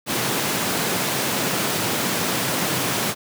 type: high-pass noise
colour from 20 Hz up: pink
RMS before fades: -23 dBFS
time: 0.06-3.15 s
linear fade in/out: 50 ms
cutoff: 130 Hz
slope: 24 dB/octave
effects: none